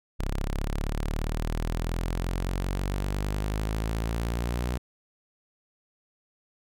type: exponential sweep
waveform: sawtooth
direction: up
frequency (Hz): 33.15 to 61.74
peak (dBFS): -23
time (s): 0.19-4.78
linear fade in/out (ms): 10
effects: none